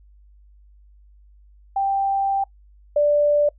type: tone pair in turn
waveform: sine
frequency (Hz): 786 / 587.4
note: G5 / D5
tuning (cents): +4 / 0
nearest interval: perfect fourth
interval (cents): 504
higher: first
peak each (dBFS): -18 / -14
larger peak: second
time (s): 1.76-2.44 / 2.96-3.49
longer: first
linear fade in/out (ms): 5
effects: noise-tail reverb RT60 0.1 s tail -24 dB re dry + added 50 Hz sine -48 dBFS peak until 3.58 s